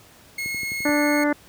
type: tone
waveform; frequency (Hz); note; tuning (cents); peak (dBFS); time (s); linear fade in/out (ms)
40% pulse; 2167; C#7; -40; -25; 0.38-1.24; 5
type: click train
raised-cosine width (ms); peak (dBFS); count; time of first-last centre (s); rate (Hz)
3; -25; 6; 0.46-0.891; 11.6
type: harmonic tone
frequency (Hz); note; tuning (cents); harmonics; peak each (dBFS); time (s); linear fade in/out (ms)
293.7; D4; 0; 1 / 2 / 3 / 4 / 5 / 6 / 7; -20 / -24 / -29 / -33 / -29 / -31 / -32; 0.85-1.33; 5
effects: pink hiss -50 dBFS RMS until 1.48 s + high-pass 60 Hz 12 dB/octave